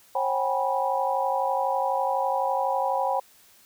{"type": "tone cluster", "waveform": "sine", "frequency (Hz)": [539, 764, 816, 978], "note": ["C#5", "G5", "G#5", "B5"], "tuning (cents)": [-49, -45, -31, -17], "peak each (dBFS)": -28, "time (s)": [0.15, 3.2], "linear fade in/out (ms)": 5, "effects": ["white hiss -56 dBFS RMS until 3.65 s"]}